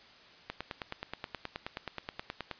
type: click train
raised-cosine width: 0.3 ms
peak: -20 dBFS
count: 20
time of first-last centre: 0.5-2.513 s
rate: 9.44 Hz
effects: white hiss -56 dBFS RMS until 2.59 s + resampled to 11025 Hz